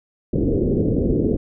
white low-pass noise, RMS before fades -19 dBFS, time 0.33-1.37 s, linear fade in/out 5 ms, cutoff 470 Hz, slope 48 dB/octave, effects none

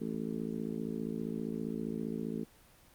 harmonic tone, 55.1 Hz, A1, 3 cents sharp, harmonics 3 / 4 / 5 / 6 / 7 / 8, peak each -42 / -37 / -41 / -46 / -44 / -44 dBFS, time 0-2.45 s, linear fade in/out 20 ms, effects pink hiss -61 dBFS RMS until 2.94 s + Opus 24 kbps

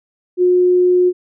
sine tone, 360.6 Hz, F#4, 45 cents flat, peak -9 dBFS, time 0.37-1.13 s, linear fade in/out 50 ms, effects none

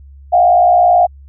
sine tone with frequency modulation, 709 Hz, F5, 26 cents sharp, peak -6 dBFS, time 0.32-1.07 s, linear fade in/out 20 ms, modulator 59.2 Hz, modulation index 0.79, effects added 69 Hz sine -35 dBFS peak until 1.28 s

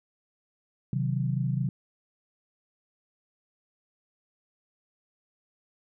sine chord, C diminished, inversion none, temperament equal, 130.81 / 155.56 / 185 Hz, C3 / Eb3 / Gb3, 0 / 0 / 0 cents, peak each -27 / -31 / -32 dBFS, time 0.93-1.69 s, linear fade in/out 2 ms, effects none

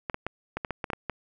clicks, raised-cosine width 0.5 ms, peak -15 dBFS, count 10, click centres 0.098 / 0.144 / 0.266 / 0.57 / 0.648 / 0.707 / 0.842 / 0.902 / 0.933 / 1.097 s, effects none

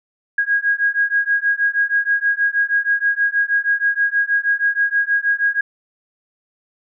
sine beating tone pair, 1637 / 1643.3 Hz, G#6 / G#6, -25 / -19 cents, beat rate 6.3 Hz, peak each -18 dBFS, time 0.38-5.61 s, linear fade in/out 5 ms, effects none

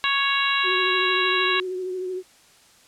harmonic tone, 554.4 Hz, C#5, in tune, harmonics 2 / 3 / 4 / 5 / 6 / 7, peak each -25 / -26 / -28 / -25 / -31 / -27 dBFS, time 0.04-1.6 s, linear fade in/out 0 ms
sine tone with vibrato, 369.2 Hz, F#4, 4 cents flat, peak -26 dBFS, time 0.63-2.23 s, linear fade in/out 50 ms, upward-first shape triangle, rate 13 Hz, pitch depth 38 cents each way
effects white hiss -54 dBFS RMS until 2.87 s + low-pass 9000 Hz 12 dB/octave

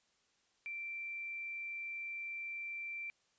sine tone, 2349 Hz, D7, in tune, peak -40 dBFS, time 0.66-3.1 s, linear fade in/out 0 ms, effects white hiss -75 dBFS RMS until 3.38 s + resampled to 16000 Hz

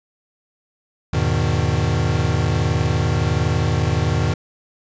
square chord, E major seventh, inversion none, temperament equal, 82.41 / 103.83 / 123.47 / 155.56 Hz, E2 / G#2 / B2 / D#3, 0 / 0 / 0 / 0 cents, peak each -23 dBFS, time 1.13-4.34 s, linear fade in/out 5 ms, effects resampled to 16000 Hz + 9-bit

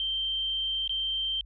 sine tone with dropouts, 3136 Hz, G7, in tune, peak -27 dBFS, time 0-1.41 s, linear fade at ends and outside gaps 1 ms, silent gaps 0.877-0.894 s, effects added 50 Hz sine -46 dBFS peak until 1.45 s

